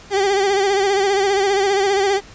30% pulse tone with vibrato, 394.9 Hz, G4, 13 cents sharp, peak -12 dBFS, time 0.1-2.21 s, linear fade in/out 50 ms, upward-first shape sine, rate 15 Hz, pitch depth 62 cents each way, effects pink hiss -42 dBFS RMS until 2.34 s + resampled to 16000 Hz

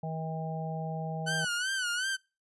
harmonic tone, 160 Hz, D#3, 49 cents sharp, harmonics 1 / 3 / 4 / 5, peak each -34 / -44 / -41 / -40 dBFS, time 0.03-1.45 s, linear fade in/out 5 ms
sawtooth tone with vibrato, 1493 Hz, F#6, 15 cents sharp, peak -26 dBFS, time 1.26-2.17 s, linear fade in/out 20 ms, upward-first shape sine, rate 2.7 Hz, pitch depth 100 cents each way
effects noise-tail reverb RT60 0.3 s tail -25 dB re dry + resampled to 24000 Hz

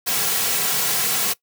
white noise with comb filter, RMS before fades -21 dBFS, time 0.06-1.34 s, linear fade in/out 20 ms, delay 3.3 ms, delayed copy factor -0.55, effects noise-tail reverb RT60 0.1 s tail -20 dB re dry + high-pass 150 Hz 12 dB/octave

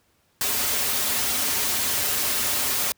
white noise with comb filter, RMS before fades -24 dBFS, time 0.41-2.92 s, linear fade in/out 0 ms, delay 6 ms, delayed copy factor -0.7, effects pink hiss -65 dBFS RMS until 2.97 s + high-pass 60 Hz 12 dB/octave

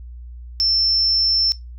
sine tone, 5350 Hz, E8, 25 cents sharp, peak -14 dBFS, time 0.6-1.52 s, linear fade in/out 0 ms, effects noise-tail reverb RT60 0.2 s tail -19 dB re dry + added 60 Hz sine -33 dBFS peak until 1.78 s

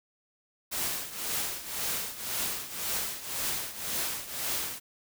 white noise with tremolo, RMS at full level -30 dBFS, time 0.71-4.8 s, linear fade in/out 20 ms, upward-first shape triangle, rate 1.9 Hz, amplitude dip 80%, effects none

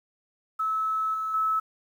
sine tone with level steps, 1300 Hz, E6, 24 cents flat, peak -24 / -27 / -22 dBFS, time 0.59-1.6 s, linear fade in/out 10 ms, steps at 1.14 / 1.34 s, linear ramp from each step 2 ms, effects 9-bit

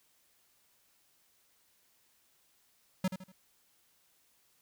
square tone with echo, 186.8 Hz, F#3, 17 cents sharp, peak -28 dBFS, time 3.04-3.08 s, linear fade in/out 5 ms, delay 80 ms, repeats 3, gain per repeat -9 dB, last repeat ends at 3.32 s, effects white hiss -70 dBFS RMS until 4.61 s

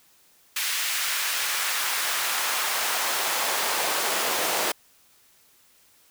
pink noise with high-pass filter sweep, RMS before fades -26 dBFS, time 0.56-4.72 s, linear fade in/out 5 ms, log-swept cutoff 2000 to 470 Hz, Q 0.96, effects white hiss -59 dBFS RMS until 6.1 s

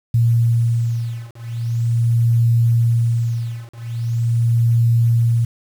sine beating tone pair, 116.54 / 116.96 Hz, A#2 / A#2, 0 / +6 cents, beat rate 0.42 Hz, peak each -17 dBFS, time 0.14-5.45 s, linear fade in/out 5 ms, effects 7-bit

